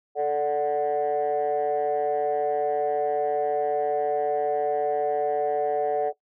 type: chord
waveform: sine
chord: D major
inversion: second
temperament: equal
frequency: 440 / 587.3 / 740 Hz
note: A4 / D5 / F#5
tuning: 0 / 0 / 0 cents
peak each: -24 / -26 / -24 dBFS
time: 0.15-6.13 s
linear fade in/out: 50 ms
effects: noise-tail reverb RT60 0.1 s tail -18 dB re dry + tanh soft clip ceiling -17 dBFS